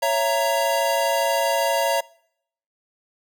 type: chord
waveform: square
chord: A# diminished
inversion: first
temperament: equal with one note detuned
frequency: 554.4 / 666.9 / 932.3 Hz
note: C#5 / E5 / A#5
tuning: 0 / +20 / 0 cents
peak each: -24 dBFS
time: 0.02-2.01 s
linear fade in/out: 10 ms
effects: noise-tail reverb RT60 0.7 s tail -24 dB re dry